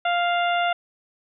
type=harmonic tone; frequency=698.5 Hz; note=F5; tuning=in tune; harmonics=1 / 2 / 3 / 4 / 5; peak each=-21 / -26 / -31 / -31 / -34 dBFS; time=0.05-0.73 s; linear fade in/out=5 ms; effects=none